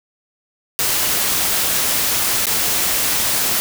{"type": "noise with dropouts", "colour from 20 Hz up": "white", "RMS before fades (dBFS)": -18, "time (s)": [0.79, 3.6], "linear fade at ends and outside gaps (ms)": 0, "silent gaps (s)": [2.456, 2.468], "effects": []}